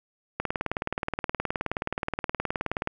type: click train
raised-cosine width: 0.5 ms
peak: -12 dBFS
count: 48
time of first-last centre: 0.4-2.874 s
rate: 19 Hz
effects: none